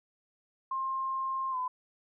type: tone with pitch glide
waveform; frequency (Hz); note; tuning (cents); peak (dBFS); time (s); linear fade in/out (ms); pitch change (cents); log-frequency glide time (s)
sine; 1061 to 1010.7; C6 to B5; +24 to +40; -30; 0.71-1.68; 5; -84; 1.51-1.57
effects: none